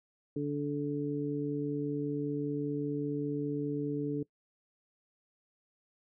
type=harmonic tone; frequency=145.1 Hz; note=D3; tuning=21 cents flat; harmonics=1 / 2 / 3; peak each=-37 / -33 / -36 dBFS; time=0.36-4.23 s; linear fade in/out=5 ms; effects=noise-tail reverb RT60 0.1 s tail -22 dB re dry